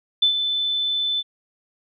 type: tone with ADSR envelope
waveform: sine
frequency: 3517 Hz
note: A7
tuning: 1 cent flat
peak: -12 dBFS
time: 0.22-1.23 s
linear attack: 7 ms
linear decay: 98 ms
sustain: -8 dB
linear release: 37 ms
effects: none